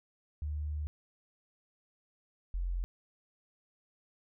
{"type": "tone pair in turn", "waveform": "sine", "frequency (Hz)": [74.9, 44.24], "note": ["D2", "F1"], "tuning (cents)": [35, 23], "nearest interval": "major sixth", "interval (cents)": 912, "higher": "first", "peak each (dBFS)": [-33, -31], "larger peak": "second", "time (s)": [[0.42, 0.87], [2.54, 2.84]], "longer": "first", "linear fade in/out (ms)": 0, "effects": []}